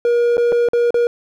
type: tone with dropouts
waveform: triangle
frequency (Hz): 476.1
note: A#4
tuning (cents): +37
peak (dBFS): -10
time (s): 0.05-1.07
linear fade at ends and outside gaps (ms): 1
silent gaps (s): 0.37-0.379 / 0.521-0.525 / 0.687-0.733 / 0.906-0.943
effects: none